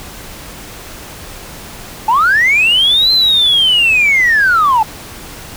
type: linear two-way sweep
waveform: sine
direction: up then down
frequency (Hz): 841 to 4129 to 841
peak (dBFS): -6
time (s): 2.08-4.83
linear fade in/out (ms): 5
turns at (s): 3.12
effects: tanh soft clip ceiling -4 dBFS + pink hiss -31 dBFS RMS until 5.56 s